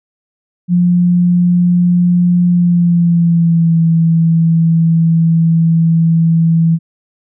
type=tone with pitch glide; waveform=sine; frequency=176.4 to 164.59 Hz; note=F3 to E3; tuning=+18 to -2 cents; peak=-7 dBFS; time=0.68-6.79 s; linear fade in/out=50 ms; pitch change=-120 cents; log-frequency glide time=2.47-3.8 s; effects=none